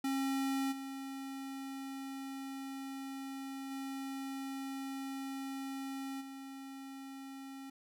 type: tone with level steps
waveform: square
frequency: 270 Hz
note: C#4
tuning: 45 cents flat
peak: -33 / -42 / -40 / -46 dBFS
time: 0.04-7.7 s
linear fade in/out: 5 ms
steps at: 0.71 / 3.7 / 6.2 s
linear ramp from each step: 20 ms
effects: none